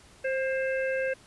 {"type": "harmonic tone with a mistuned harmonic", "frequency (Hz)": 527, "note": "C5", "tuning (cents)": 12, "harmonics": [1, 3, 4, 5], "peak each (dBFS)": [-27, -33, -40, -39], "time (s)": [0.24, 1.14], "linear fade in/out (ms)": 10, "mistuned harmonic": 3, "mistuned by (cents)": 24, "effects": ["pink hiss -55 dBFS RMS until 1.26 s", "resampled to 24000 Hz"]}